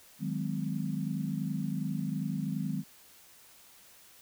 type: chord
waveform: sine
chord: Ab dominant seventh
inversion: second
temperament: equal with one note detuned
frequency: 155.56 / 185 / 207.7 / 256.5 Hz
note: Eb3 / Gb3 / Ab3 / C4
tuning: 0 / 0 / 0 / -34 cents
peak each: -35 / -36 / -36 / -38 dBFS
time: 0.19-2.84 s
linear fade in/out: 50 ms
effects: white hiss -57 dBFS RMS until 4.21 s